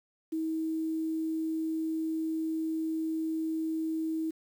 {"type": "tone with quantisation", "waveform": "sine", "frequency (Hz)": 320, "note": "D#4", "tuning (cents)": 49, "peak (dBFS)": -29, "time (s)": [0.32, 4.31], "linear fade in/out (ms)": 10, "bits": 9, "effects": []}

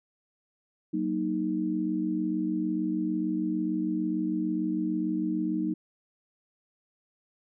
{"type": "chord", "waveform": "sine", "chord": "D# minor", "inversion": "first", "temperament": "just", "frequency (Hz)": [186.68, 233.3, 311.1], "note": ["F#3", "A#3", "D#4"], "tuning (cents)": [16, 2, 0], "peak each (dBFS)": [-32, -33, -28], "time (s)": [0.93, 5.74], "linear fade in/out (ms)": 10, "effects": []}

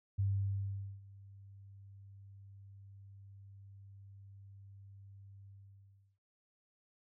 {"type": "tone with ADSR envelope", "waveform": "sine", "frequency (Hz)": 98.6, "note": "G2", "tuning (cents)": 11, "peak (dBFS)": -29, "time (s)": [0.18, 6.19], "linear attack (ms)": 15, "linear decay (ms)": 810, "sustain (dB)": -23, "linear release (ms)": 710, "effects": []}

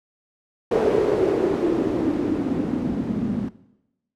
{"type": "noise with low-pass filter sweep", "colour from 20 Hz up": "blue", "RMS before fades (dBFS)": -22, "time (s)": [0.71, 3.49], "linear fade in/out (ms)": 5, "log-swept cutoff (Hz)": [460, 210], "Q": 4.4, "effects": ["noise-tail reverb RT60 0.9 s tail -18 dB re dry"]}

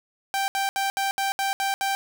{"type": "tone bursts", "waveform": "sawtooth", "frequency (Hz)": 784, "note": "G5", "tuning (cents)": 0, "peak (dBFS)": -19, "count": 8, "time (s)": [0.34, 1.95], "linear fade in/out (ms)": 0, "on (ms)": 140, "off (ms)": 70, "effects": []}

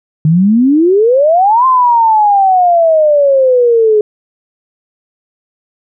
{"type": "exponential two-way sweep", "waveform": "sine", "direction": "up then down", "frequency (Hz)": [150, 1052, 417.6], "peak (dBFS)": -5, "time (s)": [0.25, 4.01], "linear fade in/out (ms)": 2, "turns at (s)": 1.66, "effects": []}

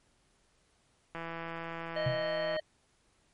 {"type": "click train", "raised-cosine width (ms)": 0.5, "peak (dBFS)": -25, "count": 236, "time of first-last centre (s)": [1.15, 2.566], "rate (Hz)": 166}
{"type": "harmonic tone", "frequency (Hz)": 621, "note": "D#5", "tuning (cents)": -3, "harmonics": [1, 3, 5, 7], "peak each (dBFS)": [-31, -41, -45, -48], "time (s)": [1.96, 2.6], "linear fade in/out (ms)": 5}
{"type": "tone with exponential decay", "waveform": "sine", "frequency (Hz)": 130.81, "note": "C3", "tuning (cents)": 0, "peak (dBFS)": -25, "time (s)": [2.06, 2.27], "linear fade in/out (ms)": 5, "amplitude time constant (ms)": 44}
{"effects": ["pink hiss -70 dBFS RMS until 3.33 s", "MP3 48 kbps"]}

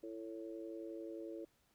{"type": "harmonic tone", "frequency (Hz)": 111.3, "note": "A2", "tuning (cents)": 20, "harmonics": [3, 4, 5], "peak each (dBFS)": [-46, -50, -51], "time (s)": [0.03, 1.45], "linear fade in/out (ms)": 5, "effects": ["pink hiss -75 dBFS RMS until 1.74 s"]}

